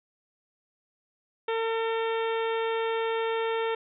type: harmonic tone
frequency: 452.3 Hz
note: A4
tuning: 48 cents sharp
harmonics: 1 / 2 / 3 / 4 / 5 / 6 / 7 / 8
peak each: -27 / -33 / -37 / -39 / -41 / -43 / -44 / -45 dBFS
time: 1.48-3.75 s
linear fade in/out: 5 ms
effects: none